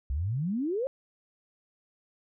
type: exponential sweep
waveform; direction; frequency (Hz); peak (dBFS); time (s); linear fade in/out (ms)
sine; up; 61.74 to 560; -27; 0.1-0.87; 0
effects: none